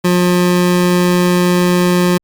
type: tone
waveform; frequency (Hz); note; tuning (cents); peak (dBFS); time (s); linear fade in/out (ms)
25% pulse; 178.2; F3; +35; -6; 0.04-2.18; 10
effects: Opus 48 kbps